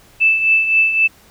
sine tone with tremolo, 2637 Hz, E7, in tune, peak -8 dBFS, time 0.2-1.08 s, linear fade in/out 20 ms, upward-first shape triangle, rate 3.8 Hz, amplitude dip 65%, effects pink hiss -48 dBFS RMS until 1.3 s

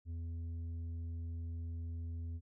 triangle tone with tanh clipping, 83.5 Hz, E2, 23 cents sharp, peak -40 dBFS, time 0.05-2.41 s, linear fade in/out 50 ms, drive 10 dB, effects none

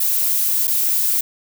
violet noise with dropouts, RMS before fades -18 dBFS, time 0-1.21 s, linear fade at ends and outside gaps 5 ms, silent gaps 0.673-0.677 s, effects none

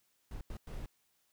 brown noise bursts at uneven times, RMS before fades -42 dBFS, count 3, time 0.31-0.41 / 0.5-0.57 / 0.67-0.86 s, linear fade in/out 2 ms, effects white hiss -75 dBFS RMS until 1.32 s

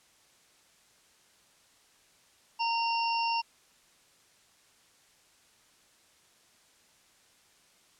harmonic tone with a mistuned harmonic, 923 Hz, A#5, 17 cents flat, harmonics 1 / 3 / 5 / 6, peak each -28 / -34 / -42 / -36 dBFS, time 2.59-3.42 s, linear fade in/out 20 ms, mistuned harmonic 6, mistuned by -59 cents, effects white hiss -63 dBFS RMS until 7.99 s + low-pass 9000 Hz 12 dB/octave

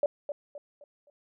sine tone with echo, 580 Hz, D5, 22 cents flat, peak -21 dBFS, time 0.03-0.06 s, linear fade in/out 2 ms, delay 260 ms, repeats 4, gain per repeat -9 dB, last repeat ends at 1.1 s, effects none

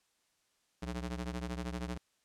sawtooth ring-modulated tone, 121.8 Hz, B2, 24 cents flat, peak -30 dBFS, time 0.82-1.98 s, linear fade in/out 10 ms, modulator 54.5 Hz, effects white hiss -75 dBFS RMS until 2.24 s + low-pass 9000 Hz 12 dB/octave

